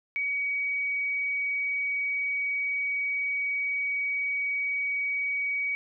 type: tone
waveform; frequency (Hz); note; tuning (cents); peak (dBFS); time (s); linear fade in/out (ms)
sine; 2261; C#7; +34; -26; 0.16-5.75; 0
effects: none